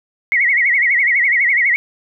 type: tone with vibrato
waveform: sine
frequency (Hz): 2052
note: C7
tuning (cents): -34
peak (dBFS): -11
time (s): 0.32-1.76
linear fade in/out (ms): 0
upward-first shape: sine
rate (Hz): 12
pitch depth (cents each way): 150
effects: none